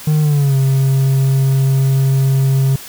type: tone with pitch glide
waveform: triangle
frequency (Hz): 152.9 to 134.65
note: D#3 to C#3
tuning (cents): -30 to -50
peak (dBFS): -8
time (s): 0.07-2.76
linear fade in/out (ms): 5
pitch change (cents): -220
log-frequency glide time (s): 0.21-0.56
effects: white hiss -33 dBFS RMS until 2.88 s